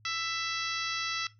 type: harmonic tone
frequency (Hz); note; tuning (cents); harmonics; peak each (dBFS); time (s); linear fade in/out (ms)
663; E5; +10; 2 / 3 / 4 / 5 / 6 / 7 / 8 / 9; -36 / -38 / -39 / -40 / -41 / -41 / -42 / -43; 0.05-1.27; 2
effects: noise-tail reverb RT60 0.2 s tail -17 dB re dry + added 107 Hz sine -58 dBFS peak until 1.39 s